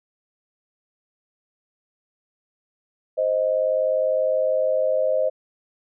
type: tone pair together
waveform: sine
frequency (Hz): 523.3 / 623.1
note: C5 / D#5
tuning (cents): 0 / +2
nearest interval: minor third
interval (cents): 302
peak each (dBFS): -21 / -21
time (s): 3.17-5.3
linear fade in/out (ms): 20
effects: none